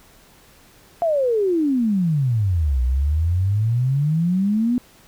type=exponential two-way sweep; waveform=sine; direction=down then up; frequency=698 to 60.6 to 251.7 Hz; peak=-16 dBFS; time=1.02-4.78 s; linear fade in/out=0 ms; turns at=2.82 s; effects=pink hiss -51 dBFS RMS until 5.07 s